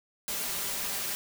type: noise with comb filter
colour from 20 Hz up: white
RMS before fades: -33 dBFS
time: 0.28-1.15 s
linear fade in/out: 0 ms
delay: 5 ms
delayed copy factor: +0.5
effects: none